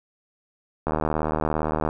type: click train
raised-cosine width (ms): 1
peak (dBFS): -10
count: 80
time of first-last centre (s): 0.87-1.889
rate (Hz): 77.5
effects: none

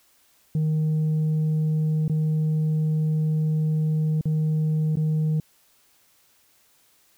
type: tone with dropouts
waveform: sine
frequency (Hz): 155.56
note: D#3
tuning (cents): 0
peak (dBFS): -17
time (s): 0.55-5.4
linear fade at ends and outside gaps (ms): 2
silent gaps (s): 2.08-2.097 / 4.211-4.255 / 4.956-4.97
effects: tanh soft clip ceiling -19 dBFS + white hiss -61 dBFS RMS until 7.17 s

